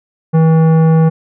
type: tone with tanh clipping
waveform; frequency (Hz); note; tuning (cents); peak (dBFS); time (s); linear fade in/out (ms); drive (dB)
sine; 161.1; E3; -39; -8; 0.33-1.1; 20; 14
effects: none